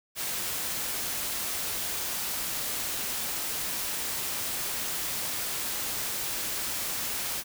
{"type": "noise", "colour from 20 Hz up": "white", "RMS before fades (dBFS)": -32, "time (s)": [0.15, 7.44], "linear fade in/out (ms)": 50, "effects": []}